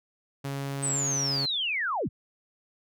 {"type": "tone", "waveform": "sawtooth", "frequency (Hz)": 138.59, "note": "C#3", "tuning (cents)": 0, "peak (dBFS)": -27, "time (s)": [0.44, 1.46], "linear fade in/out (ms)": 10}
{"type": "linear sweep", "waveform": "sine", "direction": "down", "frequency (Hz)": [8300, 43.13], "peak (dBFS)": -26, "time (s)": [0.82, 2.09], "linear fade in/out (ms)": 20}
{"effects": []}